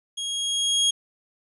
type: tone with level ramp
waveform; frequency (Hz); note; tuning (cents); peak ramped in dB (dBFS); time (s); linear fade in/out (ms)
sawtooth; 3280; G#7; -22; -25 to -14; 0.17-0.91; 10
effects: resampled to 24000 Hz